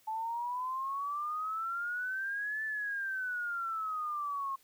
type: exponential two-way sweep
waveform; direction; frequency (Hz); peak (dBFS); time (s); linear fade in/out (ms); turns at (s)
sine; up then down; 868 to 1760 to 1074; -33; 0.07-4.56; 10; 2.64
effects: white hiss -66 dBFS RMS until 4.63 s